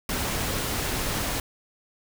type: noise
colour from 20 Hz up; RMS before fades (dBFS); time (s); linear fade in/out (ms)
pink; -28; 0.09-1.4; 2
effects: none